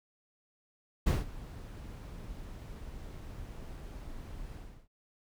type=noise with ADSR envelope; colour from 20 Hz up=brown; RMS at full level=-24 dBFS; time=1.06-4.88 s; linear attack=14 ms; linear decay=170 ms; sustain=-20 dB; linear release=340 ms; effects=none